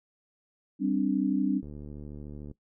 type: chord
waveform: sine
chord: G suspended fourth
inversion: none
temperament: equal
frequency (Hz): 196 / 261.6 / 293.7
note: G3 / C4 / D4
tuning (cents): 0 / 0 / 0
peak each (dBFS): -29 / -28 / -27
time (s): 0.79-1.62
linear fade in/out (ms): 50
type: click train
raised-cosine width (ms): 3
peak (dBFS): -30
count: 66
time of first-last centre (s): 1.63-2.513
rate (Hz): 73.6
effects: noise-tail reverb RT60 0.1 s tail -18 dB re dry